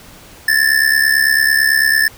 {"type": "ring-modulated tone", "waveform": "square", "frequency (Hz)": 1760, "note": "A6", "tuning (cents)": 0, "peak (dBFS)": -8, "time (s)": [0.48, 2.08], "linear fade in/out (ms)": 2, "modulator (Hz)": 34.5, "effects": ["pink hiss -40 dBFS RMS until 2.17 s"]}